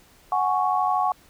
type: chord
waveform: sine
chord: F# suspended second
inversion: none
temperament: just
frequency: 740 / 832.5 / 1110 Hz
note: F#5 / G#5 / C#6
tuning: 0 / +4 / +2 cents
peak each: -23 / -25 / -24 dBFS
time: 0.32-1.12 s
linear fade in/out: 2 ms
effects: pink hiss -55 dBFS RMS until 1.29 s